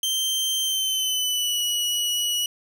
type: tone with pitch glide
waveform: sawtooth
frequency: 3136 to 2926 Hz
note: G7 to F#7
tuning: 0 to -20 cents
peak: -19 dBFS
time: 0.03-2.46 s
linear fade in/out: 2 ms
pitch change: -120 cents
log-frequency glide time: 0.61-1.64 s
effects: none